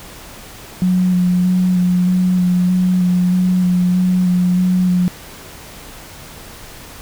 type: tone with vibrato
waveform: sine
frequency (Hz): 181.2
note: F#3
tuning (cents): -36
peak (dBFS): -11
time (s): 0.82-5.08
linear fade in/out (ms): 0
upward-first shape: square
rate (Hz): 1.6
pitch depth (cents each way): 15
effects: pink hiss -36 dBFS RMS until 7.01 s